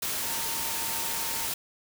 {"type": "tone in noise", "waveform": "sine", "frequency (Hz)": 913, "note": "A#5", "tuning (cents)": -36, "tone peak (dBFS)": -40, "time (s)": [0.22, 1.46], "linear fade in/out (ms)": 5, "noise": "white", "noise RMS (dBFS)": -31, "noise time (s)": [0.02, 1.54], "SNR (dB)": -12, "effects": []}